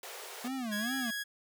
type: high-pass noise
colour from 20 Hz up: pink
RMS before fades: -45 dBFS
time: 0.03-0.48 s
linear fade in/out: 2 ms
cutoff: 380 Hz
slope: 96 dB/octave
type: tone with vibrato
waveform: square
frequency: 235.1 Hz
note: A#3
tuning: 15 cents sharp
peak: -35 dBFS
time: 0.44-1.11 s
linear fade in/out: 10 ms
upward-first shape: sine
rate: 2.4 Hz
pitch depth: 220 cents each way
type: tone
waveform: sawtooth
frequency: 1661.2 Hz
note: G#6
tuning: in tune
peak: -31 dBFS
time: 0.71-1.24 s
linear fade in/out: 20 ms
effects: none